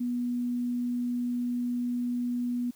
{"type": "tone", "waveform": "sine", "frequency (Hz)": 243.6, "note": "B3", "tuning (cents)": -24, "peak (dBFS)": -27, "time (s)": [0, 2.71], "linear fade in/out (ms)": 10, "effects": ["white hiss -60 dBFS RMS until 2.75 s"]}